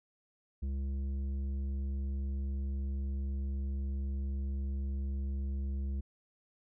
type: tone with tanh clipping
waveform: triangle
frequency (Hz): 68.1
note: C#2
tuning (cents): -30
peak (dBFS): -34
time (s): 0.62-6.01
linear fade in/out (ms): 10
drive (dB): 13
effects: none